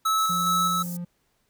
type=tone with tremolo; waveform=square; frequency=1300 Hz; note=E6; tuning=24 cents flat; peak=-21 dBFS; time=0.05-0.83 s; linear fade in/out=10 ms; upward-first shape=square; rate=2.4 Hz; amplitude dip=25%
type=high-pass noise; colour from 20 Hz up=white; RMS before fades=-39 dBFS; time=0.18-0.97 s; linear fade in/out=5 ms; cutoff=6100 Hz; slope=24 dB/octave
type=tone; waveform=triangle; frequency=174.61 Hz; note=F3; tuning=in tune; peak=-28 dBFS; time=0.29-1.05 s; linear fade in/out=10 ms
effects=pink hiss -70 dBFS RMS until 1.49 s